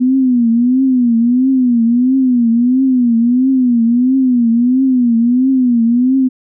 sine tone with vibrato, 246.9 Hz, B3, in tune, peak -8 dBFS, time 0-6.29 s, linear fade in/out 20 ms, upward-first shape triangle, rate 1.5 Hz, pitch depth 150 cents each way, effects none

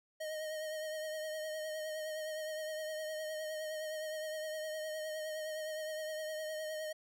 square tone with vibrato, 622.3 Hz, D#5, in tune, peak -39 dBFS, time 0.2-6.93 s, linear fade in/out 10 ms, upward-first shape triangle, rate 9.7 Hz, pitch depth 35 cents each way, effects none

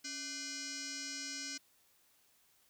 sine tone with frequency modulation, 277.2 Hz, C#4, in tune, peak -40 dBFS, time 0.04-1.58 s, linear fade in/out 10 ms, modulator 900 Hz, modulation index 7.2, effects white hiss -70 dBFS RMS until 2.69 s

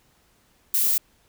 violet noise, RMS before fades -21 dBFS, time 0.74-0.98 s, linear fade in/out 2 ms, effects pink hiss -62 dBFS RMS until 1.28 s

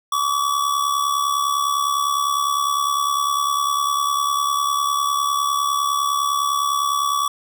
square tone with amplitude modulation, 1141 Hz, C#6, 50 cents sharp, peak -16 dBFS, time 0.12-7.28 s, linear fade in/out 5 ms, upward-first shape sine, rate 69.9 Hz, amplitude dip 60%, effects none

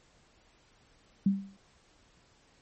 sine tone with exponential decay, 196.2 Hz, G3, 2 cents sharp, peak -19 dBFS, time 1.26-1.57 s, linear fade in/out 5 ms, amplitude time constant 66 ms, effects pink hiss -64 dBFS RMS until 2.61 s + MP3 32 kbps

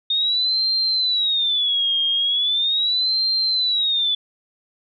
sine tone with vibrato, 3667 Hz, A#7, 29 cents flat, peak -17 dBFS, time 0.1-4.15 s, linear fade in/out 5 ms, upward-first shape sine, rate 0.39 Hz, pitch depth 220 cents each way, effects none

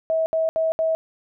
sine tone bursts, 645 Hz, E5, 38 cents flat, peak -18 dBFS, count 4, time 0.1-0.95 s, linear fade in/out 0 ms, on 160 ms, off 70 ms, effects none

